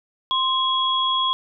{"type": "tone pair together", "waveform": "sine", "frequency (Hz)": [1046.5, 3324], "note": ["C6", "G#7"], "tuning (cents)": [0, 1], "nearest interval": "octave + minor sixth", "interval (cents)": 2001, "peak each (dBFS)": -21, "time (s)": [0.31, 1.33], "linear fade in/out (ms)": 0, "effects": []}